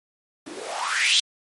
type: noise with band-pass filter sweep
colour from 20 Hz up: blue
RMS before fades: -24 dBFS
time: 0.46-1.2 s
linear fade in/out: 5 ms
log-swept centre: 250 to 3900 Hz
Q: 5.3
effects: MP3 48 kbps